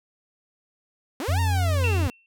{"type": "linear two-way sweep", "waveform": "sawtooth", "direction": "up then down", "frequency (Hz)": [233.1, 940, 233.1], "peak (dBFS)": -24, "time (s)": [1.2, 2.1], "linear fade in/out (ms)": 0, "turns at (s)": 1.4}
{"type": "tone with pitch glide", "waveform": "triangle", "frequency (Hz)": [89.9, 88.87], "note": ["F#2", "F2"], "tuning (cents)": [-49, 31], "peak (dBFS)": -18, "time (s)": [1.28, 2.08], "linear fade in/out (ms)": 10, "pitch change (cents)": -20, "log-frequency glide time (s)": [1.68, 1.96]}
{"type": "tone with exponential decay", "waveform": "sine", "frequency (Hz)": 2700, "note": "E7", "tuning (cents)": 41, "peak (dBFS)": -23, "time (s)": [1.84, 2.26], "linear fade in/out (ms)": 1, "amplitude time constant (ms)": 91}
{"effects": []}